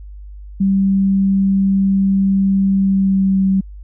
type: tone with pitch glide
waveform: sine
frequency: 194.4 to 191.83 Hz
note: G3 to G3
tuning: -14 to -37 cents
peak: -11 dBFS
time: 0.6-3.61 s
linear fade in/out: 10 ms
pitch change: -23 cents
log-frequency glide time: 2.73-3.45 s
effects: added 50 Hz sine -31 dBFS peak until 3.83 s